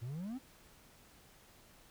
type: exponential sweep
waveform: triangle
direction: up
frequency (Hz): 109.7 to 276.9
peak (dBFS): -37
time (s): 0.01-0.39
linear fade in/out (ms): 20
effects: pink hiss -62 dBFS RMS until 1.9 s